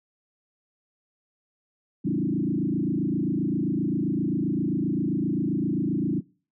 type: tone with frequency modulation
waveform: sine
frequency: 237.3 Hz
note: A#3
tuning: 31 cents sharp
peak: -22 dBFS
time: 2.04-6.21 s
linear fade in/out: 20 ms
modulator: 27.6 Hz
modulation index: 3.2
effects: noise-tail reverb RT60 0.4 s tail -23 dB re dry